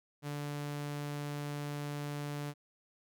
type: tone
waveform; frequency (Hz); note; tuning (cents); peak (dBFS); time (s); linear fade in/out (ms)
sawtooth; 145.7; D3; -13; -33; 0.22-2.54; 50
effects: none